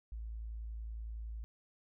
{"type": "tone", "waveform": "sine", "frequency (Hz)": 55.4, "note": "A1", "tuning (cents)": 13, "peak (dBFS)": -40, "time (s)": [0.12, 1.44], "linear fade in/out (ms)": 0, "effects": []}